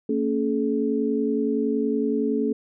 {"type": "tone cluster", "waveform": "sine", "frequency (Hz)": [228.1, 278.8, 427.3], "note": ["A#3", "C#4", "G#4"], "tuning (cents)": [-37, 10, 49], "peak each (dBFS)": -25, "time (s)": [0.09, 2.53], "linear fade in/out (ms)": 5, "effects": []}